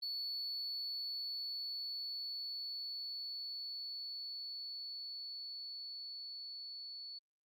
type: tone with level ramp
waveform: sine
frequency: 4435 Hz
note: C#8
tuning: in tune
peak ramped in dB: -36 to -45 dBFS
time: 0.02-7.19 s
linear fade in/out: 10 ms
effects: tanh soft clip ceiling -36 dBFS + Opus 48 kbps